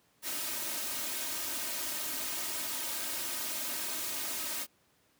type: noise with comb filter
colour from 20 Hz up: white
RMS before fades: -36 dBFS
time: 0.22-4.67 s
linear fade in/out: 50 ms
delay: 3.2 ms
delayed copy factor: +0.9
effects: pink hiss -69 dBFS RMS until 5.19 s + high-pass 100 Hz 12 dB/octave